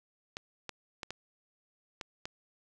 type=clicks; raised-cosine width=0.2 ms; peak=-21 dBFS; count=6; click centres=0.369 / 0.693 / 1.032 / 1.106 / 2.012 / 2.255 s; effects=none